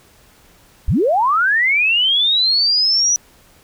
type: linear sweep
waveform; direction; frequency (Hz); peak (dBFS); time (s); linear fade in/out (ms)
sine; up; 38.59 to 5920; -12; 0.88-3.16; 0
effects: pink hiss -50 dBFS RMS until 3.63 s